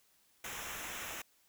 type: noise with comb filter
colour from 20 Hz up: pink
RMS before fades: -43 dBFS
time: 0.44-1.22 s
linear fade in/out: 5 ms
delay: 0.22 ms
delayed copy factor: -0.75
effects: white hiss -70 dBFS RMS until 1.48 s